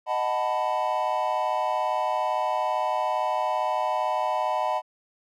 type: chord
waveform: triangle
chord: B dominant seventh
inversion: first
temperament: equal with one note detuned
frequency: 622.3 / 740 / 880 / 992.9 Hz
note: D#5 / F#5 / A5 / B5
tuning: 0 / 0 / 0 / +9 cents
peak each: -27 dBFS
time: 0.06-4.82 s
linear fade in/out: 50 ms
effects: none